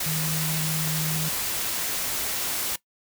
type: tone in noise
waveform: sine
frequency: 157.1 Hz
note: D#3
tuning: 17 cents sharp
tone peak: -27 dBFS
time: 0.06-1.29 s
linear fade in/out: 5 ms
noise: white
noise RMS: -28 dBFS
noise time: 0-2.76 s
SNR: -2 dB
effects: noise-tail reverb RT60 0.1 s tail -19 dB re dry